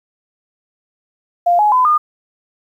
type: tone with pitch steps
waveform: sine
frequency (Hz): 698.5 / 840.3 / 1010.9 / 1216.2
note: F5 / G#5 / B5 / D#6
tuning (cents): 0 / +20 / +40 / -40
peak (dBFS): -9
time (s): 1.46-1.98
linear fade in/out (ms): 10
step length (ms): 130
effects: 8-bit